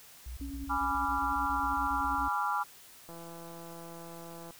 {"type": "tone bursts", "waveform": "sine", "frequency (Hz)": 61.1, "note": "B1", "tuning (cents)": -18, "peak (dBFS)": -38, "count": 15, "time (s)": [0.26, 2.288], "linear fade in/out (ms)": 5, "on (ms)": 110, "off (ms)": 27}
{"type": "tone with tremolo", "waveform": "sine", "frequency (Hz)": 277.2, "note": "C#4", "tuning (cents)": 0, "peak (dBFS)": -37, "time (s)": [0.41, 2.28], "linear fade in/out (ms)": 2, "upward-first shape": "sine", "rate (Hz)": 10, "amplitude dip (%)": 45}
{"type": "chord", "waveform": "sine", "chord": "G# diminished seventh", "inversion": "none", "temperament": "equal with one note detuned", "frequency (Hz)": [830.6, 987.8, 1174.7, 1380.1], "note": ["G#5", "B5", "D6", "F6"], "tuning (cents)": [0, 0, 0, -21], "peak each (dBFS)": -34, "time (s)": [0.69, 2.64], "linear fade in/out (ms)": 20}
{"type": "click train", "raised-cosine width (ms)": 1, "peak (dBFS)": -34, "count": 239, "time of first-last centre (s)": [3.09, 4.507], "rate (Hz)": 168}
{"effects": ["white hiss -54 dBFS RMS until 4.59 s"]}